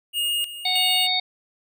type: tone with tremolo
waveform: square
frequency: 2849 Hz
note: F7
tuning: 34 cents sharp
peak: -22 dBFS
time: 0.13-1.09 s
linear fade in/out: 50 ms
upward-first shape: square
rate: 1.6 Hz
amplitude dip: 75%
type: harmonic tone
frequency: 740 Hz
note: F#5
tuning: in tune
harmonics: 1 / 3 / 5 / 6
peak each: -28 / -28 / -22 / -27 dBFS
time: 0.65-1.2 s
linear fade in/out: 5 ms
effects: none